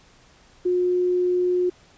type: tone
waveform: sine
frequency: 359.8 Hz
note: F#4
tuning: 48 cents flat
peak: -18 dBFS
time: 0.65-1.7 s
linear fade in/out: 10 ms
effects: pink hiss -54 dBFS RMS until 1.97 s + resampled to 16000 Hz